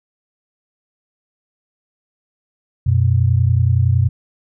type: tone pair together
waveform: sine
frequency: 91.8 / 122.54 Hz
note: F#2 / B2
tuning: -13 / -13 cents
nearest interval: perfect fourth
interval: 500 cents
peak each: -14 dBFS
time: 2.86-4.09 s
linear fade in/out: 10 ms
effects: none